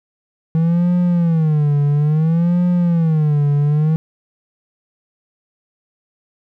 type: tone with vibrato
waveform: triangle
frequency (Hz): 160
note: D#3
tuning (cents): +49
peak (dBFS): -10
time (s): 0.55-3.96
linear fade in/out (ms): 0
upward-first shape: sine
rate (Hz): 0.59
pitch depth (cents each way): 180
effects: none